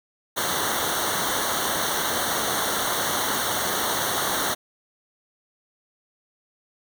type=noise with comb filter; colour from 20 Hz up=pink; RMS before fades=-25 dBFS; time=0.36-4.55 s; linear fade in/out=20 ms; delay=0.4 ms; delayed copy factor=-1; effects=none